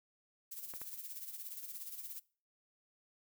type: noise with tremolo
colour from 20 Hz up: violet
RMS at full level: -44 dBFS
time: 0.51-2.2 s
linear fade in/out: 10 ms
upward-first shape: sine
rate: 17 Hz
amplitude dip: 60%
type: clicks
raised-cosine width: 0.5 ms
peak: -34 dBFS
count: 2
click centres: 0.738 / 0.816 s
effects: noise-tail reverb RT60 0.4 s tail -22 dB re dry